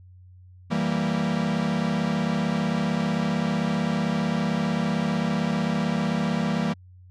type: chord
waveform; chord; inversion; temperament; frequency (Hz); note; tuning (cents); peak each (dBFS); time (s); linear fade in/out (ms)
45% pulse; E diminished; none; equal with one note detuned; 164.81 / 196 / 231.6; E3 / G3 / Bb3; 0 / 0 / -11; -27; 0.7-6.74; 20
effects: added 91 Hz sine -46 dBFS peak until 7.1 s + low-pass 5000 Hz 12 dB/octave